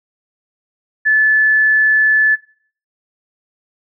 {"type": "tone", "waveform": "sine", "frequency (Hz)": 1735, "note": "A6", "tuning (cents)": -25, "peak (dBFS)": -9, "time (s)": [1.05, 2.36], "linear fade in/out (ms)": 20, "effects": ["noise-tail reverb RT60 0.5 s tail -17 dB re dry"]}